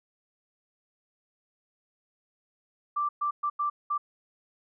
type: tone bursts at uneven times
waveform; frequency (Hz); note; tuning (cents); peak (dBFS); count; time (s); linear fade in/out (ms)
sine; 1174.7; D6; 0; -25; 5; 2.96-3.09 / 3.21-3.31 / 3.43-3.5 / 3.59-3.7 / 3.9-3.98; 10
effects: none